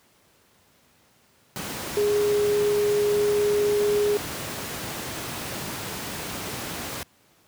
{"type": "tone in noise", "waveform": "sine", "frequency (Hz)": 413.8, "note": "G#4", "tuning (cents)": -6, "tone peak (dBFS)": -19, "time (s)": [1.97, 4.17], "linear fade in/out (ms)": 0, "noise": "pink", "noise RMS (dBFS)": -32, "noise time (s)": [1.56, 7.03], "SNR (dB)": 10, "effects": ["pink hiss -60 dBFS RMS until 7.47 s", "high-pass 100 Hz 12 dB/octave"]}